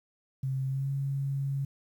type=tone with pitch glide; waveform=sine; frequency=133.1 to 137.95 Hz; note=C3 to C#3; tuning=+30 to -8 cents; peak=-28 dBFS; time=0.43-1.65 s; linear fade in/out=5 ms; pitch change=+62 cents; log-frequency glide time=0.67-0.9 s; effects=10-bit